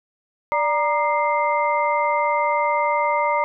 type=tone cluster; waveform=sine; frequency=586 / 939 / 1206 / 2091 Hz; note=D5 / A#5 / D6 / C7; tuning=-4 / +12 / +46 / -2 cents; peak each=-23 / -20 / -26 / -26 dBFS; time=0.52-3.44 s; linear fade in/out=0 ms; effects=none